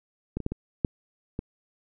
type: clicks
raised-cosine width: 3 ms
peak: -16 / -21 / -14 / -18 / -9 / -17 dBFS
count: 6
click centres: 0.37 / 0.403 / 0.464 / 0.52 / 0.848 / 1.391 s
effects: none